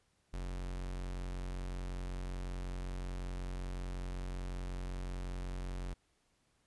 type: tone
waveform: 45% pulse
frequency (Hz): 45.37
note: F#1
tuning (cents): -33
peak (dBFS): -38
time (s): 0.33-5.94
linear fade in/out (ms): 10
effects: pink hiss -75 dBFS RMS until 6.66 s + resampled to 24000 Hz